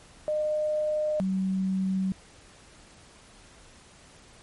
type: tone pair in turn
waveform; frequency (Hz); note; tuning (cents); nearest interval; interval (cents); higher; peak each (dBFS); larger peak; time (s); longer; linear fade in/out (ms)
sine; 609 / 189.67; D#5 / F#3; -37 / +43; octave + minor sixth; 2020; first; -24; neither; 0.28-1.2 / 1.2-2.12; neither; 0
effects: pink hiss -53 dBFS RMS until 4.42 s + MP3 48 kbps